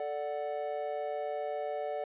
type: chord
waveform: triangle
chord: D major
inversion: second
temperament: equal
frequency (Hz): 440 / 587.3 / 740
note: A4 / D5 / F#5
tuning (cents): 0 / 0 / 0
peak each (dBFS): -37 / -34 / -36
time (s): 0-2.04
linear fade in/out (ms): 2
effects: resampled to 8000 Hz